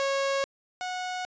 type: tone pair in turn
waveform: sawtooth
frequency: 549 / 732.8 Hz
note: C#5 / F#5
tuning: -17 / -17 cents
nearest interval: perfect fourth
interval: 500 cents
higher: second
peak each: -21 / -27 dBFS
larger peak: first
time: 0-0.44 / 0.81-1.25 s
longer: neither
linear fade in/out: 0 ms
effects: resampled to 16000 Hz